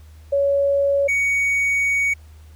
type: tone pair in turn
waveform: sine / triangle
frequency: 560 / 2240 Hz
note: C#5 / C#7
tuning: +18 / +18 cents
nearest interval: 2 octaves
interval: 2400 cents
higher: second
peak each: -15 dBFS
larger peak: neither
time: 0.32-1.08 / 1.08-2.14 s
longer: second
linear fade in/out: 10 ms
effects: added 77 Hz sine -41 dBFS peak until 2.55 s + pink hiss -56 dBFS RMS until 2.55 s